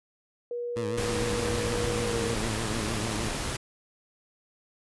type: tone with pitch glide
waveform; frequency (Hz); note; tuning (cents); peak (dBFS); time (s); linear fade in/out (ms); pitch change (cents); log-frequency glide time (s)
sine; 480.4 to 465.1; B4 to A#4; -48 to -4; -30; 0.51-2.34; 2; -56; 2.06-2.17
type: tone with vibrato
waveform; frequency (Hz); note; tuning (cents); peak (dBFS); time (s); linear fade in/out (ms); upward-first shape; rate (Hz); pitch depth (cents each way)
15% pulse; 110; A2; 0; -25; 0.76-3.29; 5; triangle; 6.6; 120
type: noise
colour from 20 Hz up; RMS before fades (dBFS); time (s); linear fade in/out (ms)
pink; -32; 0.97-3.57; 10
effects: resampled to 24000 Hz